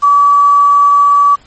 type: tone with quantisation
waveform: sine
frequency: 1146 Hz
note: D6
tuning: 43 cents flat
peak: -4 dBFS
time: 0.02-1.36 s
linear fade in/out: 20 ms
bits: 5
effects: pink hiss -45 dBFS RMS until 1.46 s + MP3 32 kbps